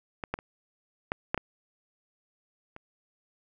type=clicks; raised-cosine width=0.5 ms; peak=-18 / -14 / -27 / -13 / -10 / -16 / -28 dBFS; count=7; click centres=0.238 / 0.34 / 0.389 / 1.119 / 1.345 / 1.377 / 2.764 s; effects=none